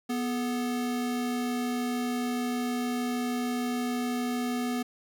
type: tone pair together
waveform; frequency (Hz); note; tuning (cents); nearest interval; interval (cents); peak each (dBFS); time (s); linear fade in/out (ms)
square; 245.4 / 431.2; B3 / A4; -11 / -35; minor seventh; 976; -29 / -39; 0.09-4.83; 10
effects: 11-bit